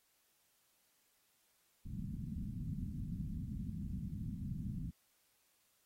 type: low-pass noise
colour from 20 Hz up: white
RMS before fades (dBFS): -42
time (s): 1.85-4.91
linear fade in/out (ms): 10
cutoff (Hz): 230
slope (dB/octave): 48
effects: white hiss -75 dBFS RMS until 5.85 s + AAC 48 kbps